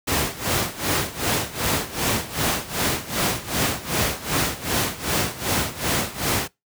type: noise with tremolo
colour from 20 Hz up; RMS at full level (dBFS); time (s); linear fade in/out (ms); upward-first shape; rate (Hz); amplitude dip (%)
pink; -20; 0.07-6.48; 10; sine; 2.6; 85
effects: noise-tail reverb RT60 0.2 s tail -23 dB re dry + high-pass 80 Hz 12 dB/octave